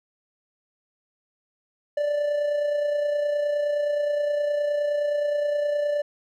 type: tone with amplitude modulation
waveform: triangle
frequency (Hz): 586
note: D5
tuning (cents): -4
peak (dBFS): -18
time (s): 1.97-6.02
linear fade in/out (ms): 5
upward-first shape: sine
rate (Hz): 29.6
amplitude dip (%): 40
effects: none